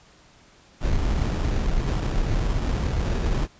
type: noise with sample-and-hold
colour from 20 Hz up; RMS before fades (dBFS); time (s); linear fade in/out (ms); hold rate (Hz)
brown; -23; 0.8-3.48; 50; 2100
effects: pink hiss -54 dBFS RMS until 3.59 s + resampled to 16000 Hz